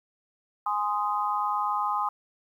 sine chord, Ab major, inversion none, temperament just, 830.6 / 1038.3 / 1245.9 Hz, Ab5 / C6 / Eb6, 0 / -14 / +2 cents, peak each -29 dBFS, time 0.66-2.09 s, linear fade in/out 5 ms, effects 10-bit

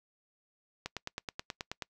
click train, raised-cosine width 0.2 ms, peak -19 dBFS, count 10, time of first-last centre 0.86-1.823 s, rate 9.35 Hz, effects noise-tail reverb RT60 0.1 s tail -25 dB re dry

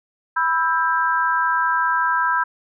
sine chord, E minor, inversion second, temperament equal with one note detuned, 987.8 / 1318.5 / 1593.5 Hz, B5 / E6 / G6, 0 / 0 / +28 cents, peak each -20 / -22 / -21 dBFS, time 0.36-2.44 s, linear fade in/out 10 ms, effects none

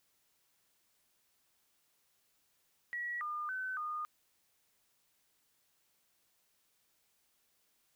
sine tone with pitch steps, 1924 / 1209 / 1520 / 1223 Hz, B6 / D6 / F#6 / D#6, -46 / +50 / +46 / -30 cents, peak -36 dBFS, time 2.93-4.05 s, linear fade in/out 0 ms, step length 280 ms, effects white hiss -75 dBFS RMS until 7.95 s

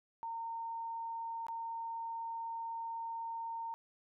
sine tone with dropouts, 916 Hz, A#5, 31 cents flat, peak -38 dBFS, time 0.23-3.74 s, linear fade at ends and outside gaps 0 ms, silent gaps 1.467-1.484 s, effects none

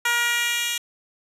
10% pulse tone with high-pass filter sweep, 475 Hz, A#4, 33 cents sharp, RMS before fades -23 dBFS, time 0.05-0.78 s, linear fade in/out 5 ms, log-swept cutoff 1200 to 3400 Hz, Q 1.2, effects resampled to 32000 Hz

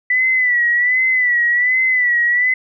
sine tone with vibrato, 1975.5 Hz, B6, in tune, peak -12 dBFS, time 0.1-2.54 s, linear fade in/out 5 ms, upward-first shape sine, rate 1.3 Hz, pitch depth 67 cents each way, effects none

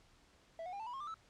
triangle tone with pitch steps, 659 / 727 / 802 / 884.8 / 976 / 1076.8 / 1187.8 / 1310.4 Hz, E5 / F#5 / G5 / A5 / B5 / C6 / D6 / E6, -1 / -31 / +39 / +9 / -21 / +49 / +19 / -11 cents, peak -40 dBFS, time 0.59-1.142 s, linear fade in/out 2 ms, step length 69 ms, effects pink hiss -67 dBFS RMS until 1.29 s + low-pass 7000 Hz 12 dB/octave

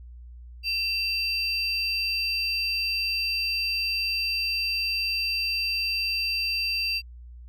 triangle tone pair together, 2700 / 4701 Hz, E7 / D8, +41 / +1 cents, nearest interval minor seventh, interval 960 cents, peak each -26 dBFS, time 0.63-7.02 s, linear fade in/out 50 ms, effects added 60 Hz sine -41 dBFS peak until 7.48 s

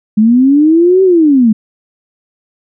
sine linear two-way sweep, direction up then down, 207.7 to 385.6 to 207.7 Hz, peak -4 dBFS, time 0.17-1.53 s, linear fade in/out 10 ms, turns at 1.03 s, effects none

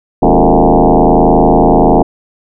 sine tone with frequency modulation, 218.1 Hz, A3, 15 cents flat, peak -4 dBFS, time 0.22-2.03 s, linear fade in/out 10 ms, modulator 81.2 Hz, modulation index 7.7, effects none

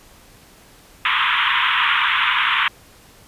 pink band-pass noise, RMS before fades -18 dBFS, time 1.05-2.68 s, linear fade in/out 2 ms, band 950 to 3500 Hz, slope 96 dB/octave, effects pink hiss -48 dBFS RMS until 3.27 s + resampled to 32000 Hz

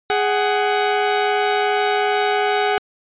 sawtooth tone pair together, 415.3 / 748.1 Hz, G#4 / F#5, 0 / +19 cents, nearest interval minor seventh, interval 1019 cents, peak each -15 dBFS, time 0.1-2.78 s, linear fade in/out 0 ms, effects resampled to 8000 Hz

